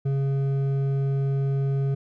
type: tone with hard clipping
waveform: sine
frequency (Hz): 137.3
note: C#3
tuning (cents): -16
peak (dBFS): -23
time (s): 0.05-1.95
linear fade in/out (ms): 10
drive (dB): 7
effects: none